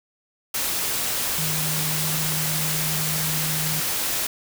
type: tone in noise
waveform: sine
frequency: 155.56 Hz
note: D#3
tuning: in tune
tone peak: -28 dBFS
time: 1.38-3.8 s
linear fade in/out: 5 ms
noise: white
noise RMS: -25 dBFS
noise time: 0.54-4.27 s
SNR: -6 dB
effects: none